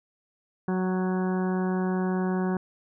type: harmonic tone with a mistuned harmonic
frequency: 185 Hz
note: F#3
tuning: in tune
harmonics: 1 / 2 / 3 / 4 / 5 / 6 / 7 / 8 / 9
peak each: -25 / -30 / -41 / -37 / -40 / -41 / -51 / -42 / -45 dBFS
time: 0.68-2.57 s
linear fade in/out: 2 ms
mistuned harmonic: 4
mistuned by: +16 cents
effects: none